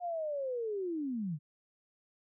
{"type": "linear sweep", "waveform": "sine", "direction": "down", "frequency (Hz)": [721, 138.59], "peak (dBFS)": -33, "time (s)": [0, 1.39], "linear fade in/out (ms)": 50, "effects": []}